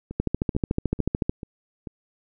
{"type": "two click trains", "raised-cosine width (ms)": 3, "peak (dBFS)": [-21, -9], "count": [5, 16], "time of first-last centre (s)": [[0.11, 1.872], [0.2, 1.295]], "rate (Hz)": [2.27, 13.7], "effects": []}